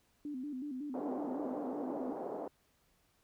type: tone with vibrato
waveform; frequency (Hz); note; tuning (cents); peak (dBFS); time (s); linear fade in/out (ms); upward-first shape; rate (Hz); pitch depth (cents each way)
sine; 274.3; C#4; -18; -38; 0.25-2.13; 2; square; 5.4; 120
type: band-pass noise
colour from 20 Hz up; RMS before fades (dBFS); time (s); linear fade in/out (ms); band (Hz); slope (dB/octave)
pink; -41; 0.94-2.48; 2; 280 to 790; 24
effects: pink hiss -73 dBFS RMS until 3.23 s